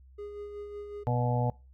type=tone with tremolo; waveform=triangle; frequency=411.7 Hz; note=G#4; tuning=15 cents flat; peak=-35 dBFS; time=0.18-1.04 s; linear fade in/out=10 ms; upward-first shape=sine; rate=5.4 Hz; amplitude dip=40%
type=harmonic tone; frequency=122.2 Hz; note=B2; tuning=18 cents flat; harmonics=1 / 2 / 4 / 5 / 6 / 7; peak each=-27 / -36 / -35 / -37 / -36 / -35 dBFS; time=1.07-1.5 s; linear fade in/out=0 ms
effects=noise-tail reverb RT60 0.3 s tail -23 dB re dry + added 65 Hz sine -52 dBFS peak until 1.73 s